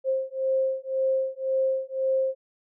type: beating tone pair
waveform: sine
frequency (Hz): 528 / 529.9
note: C5 / C5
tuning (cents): +16 / +22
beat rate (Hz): 1.9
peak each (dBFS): -26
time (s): 0.04-2.35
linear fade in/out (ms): 50
effects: none